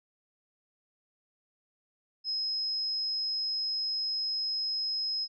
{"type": "tone", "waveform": "sine", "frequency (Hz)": 5120, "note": "D#8", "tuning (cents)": 49, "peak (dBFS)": -29, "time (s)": [2.24, 5.28], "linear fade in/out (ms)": 50, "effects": []}